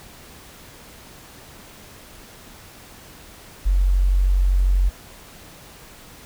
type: tone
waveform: sine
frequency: 46.25 Hz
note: F#1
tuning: in tune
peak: -14 dBFS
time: 3.65-4.9 s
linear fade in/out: 20 ms
effects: pink hiss -44 dBFS RMS until 6.25 s